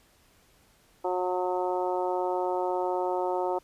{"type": "harmonic tone", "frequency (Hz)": 181.6, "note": "F#3", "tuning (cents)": -32, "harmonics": [2, 3, 4, 5, 6, 7], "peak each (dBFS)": [-30, -32, -32, -32, -45, -42], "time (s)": [1.04, 3.59], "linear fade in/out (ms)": 10, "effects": ["pink hiss -62 dBFS RMS until 3.63 s", "resampled to 32000 Hz"]}